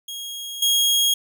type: tone with level steps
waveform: sawtooth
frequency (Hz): 3278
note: G#7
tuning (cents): -23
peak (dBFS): -27 / -13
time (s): 0.08-1.14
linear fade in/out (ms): 5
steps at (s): 0.62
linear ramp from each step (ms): 5
effects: none